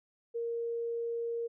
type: tone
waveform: sine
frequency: 466.2 Hz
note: A#4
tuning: in tune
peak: -32 dBFS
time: 0.34-1.48 s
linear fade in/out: 20 ms
effects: none